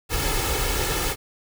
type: noise with comb filter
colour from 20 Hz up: pink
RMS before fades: -24 dBFS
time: 0.09-1.16 s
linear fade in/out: 50 ms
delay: 2.3 ms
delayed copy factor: +0.65
effects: none